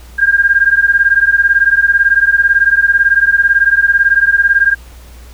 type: beating tone pair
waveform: sine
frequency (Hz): 1600 / 1618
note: G6 / G#6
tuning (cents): +35 / -46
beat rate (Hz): 18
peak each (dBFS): -10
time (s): 0.18-4.75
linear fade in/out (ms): 20
effects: added 60 Hz sine -33 dBFS peak until 5.33 s + pink hiss -42 dBFS RMS until 5.33 s

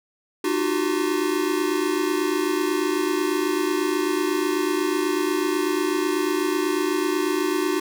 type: tone cluster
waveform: square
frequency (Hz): 302.9 / 353 / 381.1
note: D#4 / F4 / G4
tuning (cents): -46 / +19 / -49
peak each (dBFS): -26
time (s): 0.44-7.8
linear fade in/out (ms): 5
effects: none

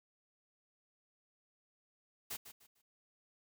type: noise with echo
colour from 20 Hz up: white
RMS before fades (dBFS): -42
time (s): 2.3-2.37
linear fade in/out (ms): 10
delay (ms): 150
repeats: 3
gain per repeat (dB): -11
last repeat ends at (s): 2.82
effects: none

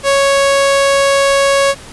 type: tone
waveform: sawtooth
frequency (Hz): 554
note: C#5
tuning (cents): -1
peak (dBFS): -5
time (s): 0.03-1.75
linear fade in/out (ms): 50
effects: pink hiss -34 dBFS RMS until 1.92 s + resampled to 24000 Hz

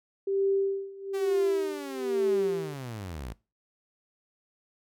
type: tone with tremolo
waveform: sine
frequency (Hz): 392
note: G4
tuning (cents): 0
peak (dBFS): -22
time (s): 0.27-2.74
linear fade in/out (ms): 5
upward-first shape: sine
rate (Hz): 1.1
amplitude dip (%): 90
type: linear sweep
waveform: sawtooth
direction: down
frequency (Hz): 392 to 50.1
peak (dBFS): -32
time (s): 1.13-3.34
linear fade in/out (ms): 20
effects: noise-tail reverb RT60 0.3 s tail -22 dB re dry

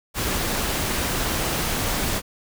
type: noise with amplitude modulation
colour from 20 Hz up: pink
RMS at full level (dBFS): -23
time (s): 0.14-2.22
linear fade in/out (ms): 50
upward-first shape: sine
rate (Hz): 224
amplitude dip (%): 30
effects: none

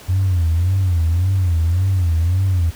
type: tone with vibrato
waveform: sine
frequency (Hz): 88.6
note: F2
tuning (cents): +25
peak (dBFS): -12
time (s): 0.08-2.71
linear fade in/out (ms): 20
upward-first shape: sine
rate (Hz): 1.8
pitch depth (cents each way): 150
effects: tanh soft clip ceiling -10 dBFS + pink hiss -40 dBFS RMS until 2.75 s

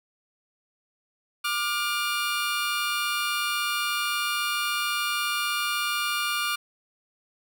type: tone pair together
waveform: 20% pulse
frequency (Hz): 1184.7 / 1421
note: D6 / F6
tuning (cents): +15 / +30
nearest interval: minor third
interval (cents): 315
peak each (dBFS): -23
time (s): 1.44-6.56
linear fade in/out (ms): 10
effects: none

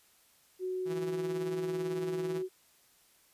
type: tone with pitch glide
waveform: sine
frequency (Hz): 370 to 372.6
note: F#4 to F#4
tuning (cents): 0 to +12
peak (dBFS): -32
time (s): 0.59-2.49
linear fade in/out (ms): 50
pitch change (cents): +12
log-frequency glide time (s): 2.26-2.34
type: tone with tremolo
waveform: sawtooth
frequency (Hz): 164.6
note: E3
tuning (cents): -2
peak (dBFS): -32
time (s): 0.85-2.43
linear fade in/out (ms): 50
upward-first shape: triangle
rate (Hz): 18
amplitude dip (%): 60
effects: white hiss -65 dBFS RMS until 3.33 s + resampled to 32000 Hz

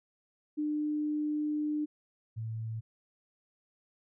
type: tone pair in turn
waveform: sine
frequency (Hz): 300.3 / 111.84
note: D4 / A2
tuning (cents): +39 / +29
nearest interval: octave + perfect fourth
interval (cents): 1710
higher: first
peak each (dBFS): -29 / -34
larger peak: first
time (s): 0.57-1.86 / 2.36-2.81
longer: first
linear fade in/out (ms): 20
effects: none

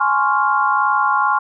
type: chord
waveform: sine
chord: Db major seventh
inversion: second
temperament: equal with one note detuned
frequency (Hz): 836.9 / 1046.5 / 1108.7 / 1396.9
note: Ab5 / C6 / Db6 / F6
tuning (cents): +13 / 0 / 0 / 0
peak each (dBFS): -19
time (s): 0-1.39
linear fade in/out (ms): 10
effects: none

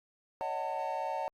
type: chord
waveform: triangle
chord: D# half-diminished seventh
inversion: third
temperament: just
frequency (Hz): 560 / 622.3 / 746.7 / 896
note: C#5 / D#5 / F#5 / A5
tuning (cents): +18 / 0 / +16 / +31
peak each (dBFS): -38 / -38 / -36 / -34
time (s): 0.41-1.28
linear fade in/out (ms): 0
effects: Opus 48 kbps

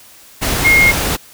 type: tone in noise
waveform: sine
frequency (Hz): 2142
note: C7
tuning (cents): +40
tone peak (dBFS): -7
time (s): 0.64-0.92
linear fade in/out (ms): 20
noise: pink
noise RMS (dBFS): -17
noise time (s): 0.41-1.17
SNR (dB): +7
effects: white hiss -42 dBFS RMS until 1.33 s

